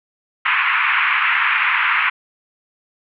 white band-pass noise, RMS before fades -17 dBFS, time 0.45-2.1 s, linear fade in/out 10 ms, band 1000 to 2600 Hz, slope 48 dB/octave, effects none

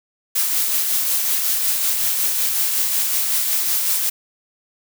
blue noise with tremolo, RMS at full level -18 dBFS, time 0.35-4.1 s, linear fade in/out 10 ms, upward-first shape triangle, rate 5.4 Hz, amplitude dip 35%, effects none

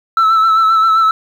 sine tone with vibrato, 1318.5 Hz, E6, in tune, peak -5 dBFS, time 0.17-1.11 s, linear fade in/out 2 ms, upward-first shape sine, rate 7.6 Hz, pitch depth 32 cents each way, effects tanh soft clip ceiling -7 dBFS + 7-bit

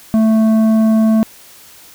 triangle tone with tanh clipping, 220.5 Hz, A3, 4 cents sharp, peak -10 dBFS, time 0.14-1.23 s, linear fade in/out 0 ms, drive 13 dB, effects white hiss -41 dBFS RMS until 1.94 s

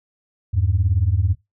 sine beating tone pair, 82.41 / 100.41 Hz, E2 / G2, 0 / +42 cents, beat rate 18 Hz, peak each -18 / -17 dBFS, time 0.53-1.35 s, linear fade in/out 20 ms, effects noise-tail reverb RT60 0.2 s tail -23 dB re dry + tanh soft clip ceiling -8 dBFS

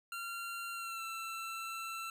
25% pulse tone with pitch glide, 1380 to 1339.2 Hz, F6 to E6, -21 to +27 cents, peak -36 dBFS, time 0.12-2.1 s, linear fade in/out 2 ms, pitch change -52 cents, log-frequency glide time 0.73-1.03 s, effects 11-bit

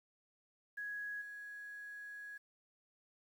sine tone with level steps, 1667 Hz, G#6, 6 cents sharp, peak -40 / -46 dBFS, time 0.77-2.38 s, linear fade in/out 10 ms, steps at 1.21 s, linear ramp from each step 10 ms, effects 11-bit

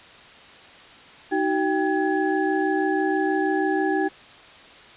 sine tone cluster, 311.8 / 378 / 790 / 1686 Hz, D#4 / F#4 / G5 / G#6, +4 / +37 / +13 / +26 cents, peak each -24 / -24 / -26 / -29 dBFS, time 1.31-4.09 s, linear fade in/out 20 ms, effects white hiss -46 dBFS RMS until 4.96 s + resampled to 8000 Hz

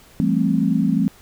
sine tone cluster, 170.8 / 199.5 / 222.7 / 264.1 Hz, F3 / G3 / A3 / C4, -38 / +31 / +21 / +16 cents, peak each -21 dBFS, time 0.2-1.08 s, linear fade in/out 0 ms, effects pink hiss -49 dBFS RMS until 1.21 s

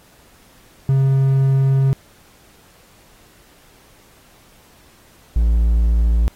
triangle tone pair in turn, 135 / 56.76 Hz, C#3 / A#1, -45 / -45 cents, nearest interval octave + minor third, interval 1500 cents, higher first, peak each -10 dBFS, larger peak neither, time 0.89-1.93 / 5.36-6.28 s, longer first, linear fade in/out 0 ms, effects pink hiss -51 dBFS RMS until 6.35 s + AAC 48 kbps

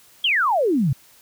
sine exponential sweep, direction down, 3356 to 121.5 Hz, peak -16 dBFS, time 0.24-0.93 s, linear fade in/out 5 ms, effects white hiss -52 dBFS RMS until 1.21 s

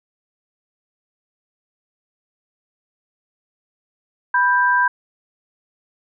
sine tone pair together, 987.8 / 1580.1 Hz, B5 / G6, 0 / +13 cents, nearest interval minor sixth, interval 813 cents, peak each -16 dBFS, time 4.34-4.88 s, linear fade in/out 5 ms, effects none

